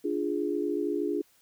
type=chord; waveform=sine; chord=D diminished; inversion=none; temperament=equal with one note detuned; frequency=293.7 / 346.8 / 415.3 Hz; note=D4 / F4 / Ab4; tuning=0 / -12 / 0 cents; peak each=-31 dBFS; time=0.04-1.22 s; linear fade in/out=10 ms; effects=white hiss -64 dBFS RMS until 1.41 s